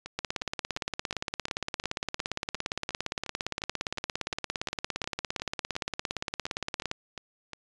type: two click trains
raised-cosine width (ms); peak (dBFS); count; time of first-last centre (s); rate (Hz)
0.2; -21 / -13; 22 / 118; 0.06-7.533 / 0.19-6.914; 2.81 / 17.4
effects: resampled to 22050 Hz